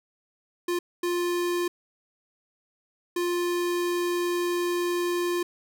square tone bursts at uneven times, 350.6 Hz, F4, 7 cents sharp, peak -25 dBFS, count 3, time 0.68-0.79 / 1.03-1.68 / 3.16-5.43 s, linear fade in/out 5 ms, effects none

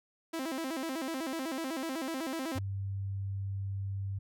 sawtooth tone with vibrato, 293.7 Hz, D4, in tune, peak -30 dBFS, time 0.33-2.59 s, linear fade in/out 10 ms, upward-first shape square, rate 8 Hz, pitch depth 190 cents each way
sine tone, 98 Hz, G2, in tune, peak -33 dBFS, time 2.55-4.19 s, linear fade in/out 10 ms
effects none

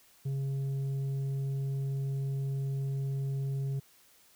triangle tone with tanh clipping, 136.6 Hz, C#3, 25 cents flat, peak -31 dBFS, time 0.25-3.8 s, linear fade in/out 10 ms, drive 9 dB, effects white hiss -62 dBFS RMS until 4.35 s

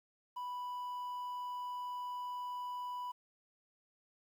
triangle tone with quantisation, 987.8 Hz, B5, in tune, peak -37 dBFS, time 0.36-3.12 s, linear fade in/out 10 ms, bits 11, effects none

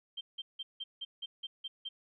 sine tone bursts, 3150 Hz, G7, 8 cents sharp, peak -37 dBFS, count 9, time 0.17-1.89 s, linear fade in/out 10 ms, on 40 ms, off 170 ms, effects none

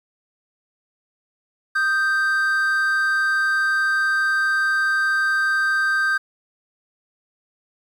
triangle tone pair together, 1243.3 / 1568 Hz, D#6 / G6, -2 / 0 cents, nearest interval major third, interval 402 cents, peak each -24 / -16 dBFS, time 1.75-6.18 s, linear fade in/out 10 ms, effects 9-bit

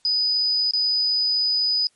sine tone with dropouts, 4978 Hz, D#8, in tune, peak -18 dBFS, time 0.05-1.87 s, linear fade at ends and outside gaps 1 ms, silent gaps 0.71-0.735 s, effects white hiss -63 dBFS RMS until 1.95 s + MP3 48 kbps

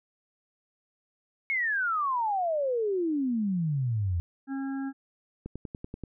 sine exponential sweep, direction down, 2217 to 82.41 Hz, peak -25 dBFS, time 1.5-4.2 s, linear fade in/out 0 ms
harmonic tone, 271.3 Hz, C#4, 37 cents flat, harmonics 1 / 3 / 5 / 6, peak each -30 / -44 / -49 / -46 dBFS, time 4.47-4.93 s, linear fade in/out 50 ms
click train, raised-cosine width 3 ms, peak -24 dBFS, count 7, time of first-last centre 5.46-6.037 s, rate 10.4 Hz
effects none

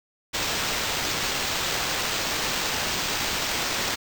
blue noise with sample-and-hold, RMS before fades -27 dBFS, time 0.33-3.96 s, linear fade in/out 20 ms, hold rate 11025 Hz, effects none

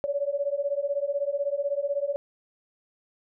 sine beating tone pair, 559 / 575 Hz, C#5 / D5, +14 / -37 cents, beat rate 16 Hz, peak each -28 dBFS, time 0.04-2.16 s, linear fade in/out 0 ms, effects none

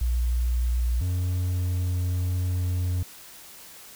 sine / triangle tone pair in turn, 60 / 89.9 Hz, B1 / F#2, -49 / -49 cents, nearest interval perfect fifth, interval 700 cents, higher second, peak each -21 dBFS, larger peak neither, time 0.01-1.01 / 1.01-3.03 s, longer second, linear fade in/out 5 ms, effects white hiss -46 dBFS RMS until 3.95 s

